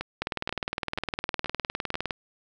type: two click trains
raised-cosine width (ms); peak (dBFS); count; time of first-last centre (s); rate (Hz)
0.3; -15 / -12; 5 / 38; 0.01-1.942 / 0.22-2.108; 2.07 / 19.6
effects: none